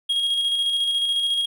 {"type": "tone with tremolo", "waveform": "triangle", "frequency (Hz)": 3275, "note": "G#7", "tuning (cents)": -25, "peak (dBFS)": -17, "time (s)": [0.09, 1.46], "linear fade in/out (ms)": 10, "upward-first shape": "square", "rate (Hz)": 14, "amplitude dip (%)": 30, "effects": []}